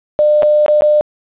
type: tone with dropouts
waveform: sine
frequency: 600 Hz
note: D5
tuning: 37 cents sharp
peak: -7 dBFS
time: 0.19-1.01 s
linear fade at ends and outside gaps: 0 ms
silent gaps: 0.423-0.431 / 0.662-0.682 / 0.809-0.821 s
effects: resampled to 8000 Hz + 7-bit